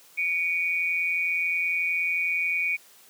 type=tone pair together; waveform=sine; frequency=2264 / 2435 Hz; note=C#7 / D#7; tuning=+36 / -38 cents; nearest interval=minor second; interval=126 cents; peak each=-26 dBFS; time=0.17-2.77 s; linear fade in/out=20 ms; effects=white hiss -54 dBFS RMS until 3.09 s + high-pass 200 Hz 12 dB/octave